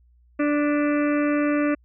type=harmonic tone with a mistuned harmonic; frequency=293.7 Hz; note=D4; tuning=in tune; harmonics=1 / 2 / 4 / 5 / 6 / 7 / 8 / 9; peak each=-20 / -26 / -32 / -34 / -36 / -37 / -38 / -39 dBFS; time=0.39-1.75 s; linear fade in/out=10 ms; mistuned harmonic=7; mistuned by=-38 cents; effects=added 60 Hz sine -54 dBFS peak until 1.84 s